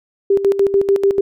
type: tone with tremolo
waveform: sine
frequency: 395.5 Hz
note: G4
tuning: 15 cents sharp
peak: -9 dBFS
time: 0.3-1.21 s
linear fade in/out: 5 ms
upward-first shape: square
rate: 6.8 Hz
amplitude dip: 70%
effects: none